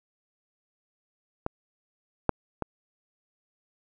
clicks, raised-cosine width 1 ms, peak -14 / -6 / -15 dBFS, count 3, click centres 1.464 / 2.293 / 2.623 s, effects none

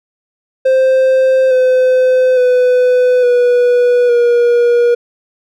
triangle tone with pitch steps, 523.3 / 511.6 / 500.2 / 489.1 / 478.2 Hz, C5 / C5 / B4 / B4 / A#4, 0 / -39 / +22 / -17 / +44 cents, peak -5 dBFS, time 0.65-4.95 s, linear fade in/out 10 ms, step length 860 ms, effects none

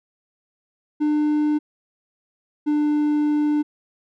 triangle tone pair in turn, 300 / 297.8 Hz, D4 / D4, +37 / +24 cents, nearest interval unison, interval 13 cents, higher first, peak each -15 dBFS, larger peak neither, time 1-1.59 / 2.66-3.63 s, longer second, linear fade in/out 20 ms, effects none

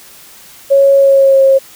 sine tone with pitch glide, 552 to 539.1 Hz, C#5 to C#5, -7 to -48 cents, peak -4 dBFS, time 0.7-1.59 s, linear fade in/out 20 ms, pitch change -41 cents, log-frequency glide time 0.95-1.42 s, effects white hiss -38 dBFS RMS until 1.75 s

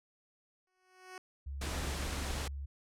10% pulse tone with exponential growth, 370.5 Hz, F#4, 2 cents sharp, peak -35 dBFS, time 0.67-1.18 s, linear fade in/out 2 ms, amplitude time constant 110 ms
sine tone with pitch glide, 69.3 to 69.7 Hz, C#2 to C#2, 0 to +10 cents, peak -38 dBFS, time 1.46-2.66 s, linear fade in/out 10 ms, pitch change +10 cents, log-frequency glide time 1.64-2.18 s
pink noise, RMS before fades -39 dBFS, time 1.61-2.48 s, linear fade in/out 5 ms
effects low-pass 10000 Hz 12 dB/octave

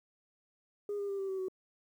sine tone with pitch steps, 410 / 402.7 / 395.6 / 388.6 / 381.7 / 374.9 Hz, G#4 / G4 / G4 / G4 / G4 / F#4, -22 / +47 / +16 / -15 / -46 / +23 cents, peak -32 dBFS, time 0.89-1.484 s, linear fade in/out 2 ms, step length 99 ms, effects tanh soft clip ceiling -31 dBFS + 11-bit

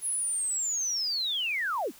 sine linear sweep, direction down, 10800 to 181.1 Hz, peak -27 dBFS, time 0.01-1.92 s, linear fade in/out 50 ms, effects white hiss -53 dBFS RMS until 1.99 s

